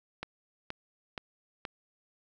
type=click train; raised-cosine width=0.3 ms; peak=-20 dBFS; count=4; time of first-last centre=0.23-1.652 s; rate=2.11 Hz; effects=none